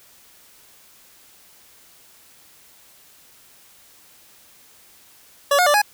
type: tone with pitch steps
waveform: 25% pulse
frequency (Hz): 568 / 720 / 587 / 832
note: C#5 / F#5 / D5 / G#5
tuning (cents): +42 / -47 / -1 / +3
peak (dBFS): -10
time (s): 5.51-5.818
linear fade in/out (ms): 5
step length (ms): 77
effects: white hiss -51 dBFS RMS until 5.93 s